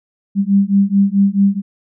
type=beating tone pair; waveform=sine; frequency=196 / 200.6 Hz; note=G3 / G3; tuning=0 / +40 cents; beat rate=4.6 Hz; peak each=-13 dBFS; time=0.35-1.62 s; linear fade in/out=50 ms; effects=none